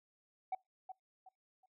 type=tone with echo; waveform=sine; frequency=754 Hz; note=F#5; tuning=32 cents sharp; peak=-32 dBFS; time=0.52-0.55 s; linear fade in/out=5 ms; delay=370 ms; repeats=3; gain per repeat=-11 dB; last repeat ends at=1.66 s; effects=noise-tail reverb RT60 0.2 s tail -25 dB re dry + tanh soft clip ceiling -33 dBFS

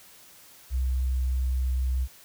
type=tone; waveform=sine; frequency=64 Hz; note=C2; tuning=38 cents flat; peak=-23 dBFS; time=0.7-2.08 s; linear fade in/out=50 ms; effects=white hiss -52 dBFS RMS until 2.24 s

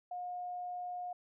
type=tone; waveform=sine; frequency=717 Hz; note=F5; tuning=45 cents sharp; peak=-38 dBFS; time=0.11-1.13 s; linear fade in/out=5 ms; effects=none

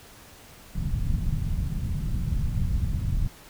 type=low-pass noise; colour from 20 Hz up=pink; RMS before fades=-26 dBFS; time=0.75-3.28 s; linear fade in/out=5 ms; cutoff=170 Hz; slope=24 dB/octave; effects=pink hiss -49 dBFS RMS until 3.49 s

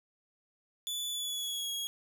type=tone with pitch glide; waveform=sawtooth; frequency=3466 to 3311 Hz; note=A7 to G#7; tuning=-27 to -6 cents; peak=-31 dBFS; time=0.87-1.87 s; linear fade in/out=0 ms; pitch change=-79 cents; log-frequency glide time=1.11-1.7 s; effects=none

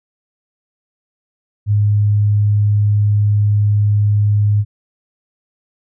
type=tone; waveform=sine; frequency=103.83 Hz; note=G#2; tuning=in tune; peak=-10 dBFS; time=1.66-4.65 s; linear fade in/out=50 ms; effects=none

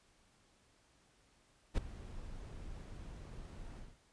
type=noise with ADSR envelope; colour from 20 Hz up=brown; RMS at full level=-29 dBFS; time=1.74-3.98 s; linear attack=38 ms; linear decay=6 ms; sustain=-19 dB; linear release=200 ms; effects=pink hiss -70 dBFS RMS until 4.12 s + resampled to 22050 Hz

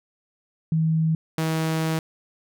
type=tone pair in turn; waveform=sine / sawtooth; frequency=160.2 / 160.2 Hz; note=E3 / E3; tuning=-49 / -49 cents; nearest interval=unison; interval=0 cents; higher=neither; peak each=-18 dBFS; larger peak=neither; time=0.72-1.15 / 1.38-1.99 s; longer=second; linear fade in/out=2 ms; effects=none

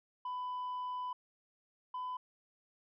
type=tone pair in turn; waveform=sine; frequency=998 / 1004.4 Hz; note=B5 / B5; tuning=+18 / +29 cents; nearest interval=unison; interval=11 cents; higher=second; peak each=-34 / -35 dBFS; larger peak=first; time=0.25-1.13 / 1.94-2.17 s; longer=first; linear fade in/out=5 ms; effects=tanh soft clip ceiling -36 dBFS

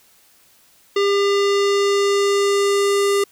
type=tone with low-pass filter sweep; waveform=square; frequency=400.9 Hz; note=G4; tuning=39 cents sharp; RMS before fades=-17 dBFS; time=0.96-3.24 s; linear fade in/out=5 ms; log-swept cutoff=4400 to 10000 Hz; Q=1.3; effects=white hiss -54 dBFS RMS until 3.31 s

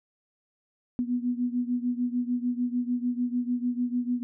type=beating tone pair; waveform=sine; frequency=243.3 / 250 Hz; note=B3 / B3; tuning=-26 / +21 cents; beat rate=6.7 Hz; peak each=-27 / -30 dBFS; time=0.99-4.23 s; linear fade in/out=0 ms; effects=none

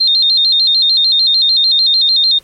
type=tone with vibrato; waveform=sine; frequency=3913 Hz; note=B7; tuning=17 cents flat; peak=-8 dBFS; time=0-2.39 s; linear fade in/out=10 ms; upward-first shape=square; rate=6.7 Hz; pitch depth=110 cents each way; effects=pink hiss -48 dBFS RMS until 2.43 s + AAC 48 kbps

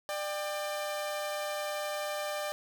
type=tone pair together; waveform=sawtooth; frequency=596.9 / 792 Hz; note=D5 / G5; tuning=+28 / +18 cents; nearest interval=perfect fourth; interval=490 cents; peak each=-30 / -36 dBFS; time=0.09-2.52 s; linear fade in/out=0 ms; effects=none

